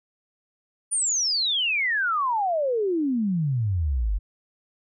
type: exponential sweep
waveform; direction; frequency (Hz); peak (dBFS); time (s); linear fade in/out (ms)
sine; down; 9540 to 44.71; -21; 0.91-4.19; 20
effects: none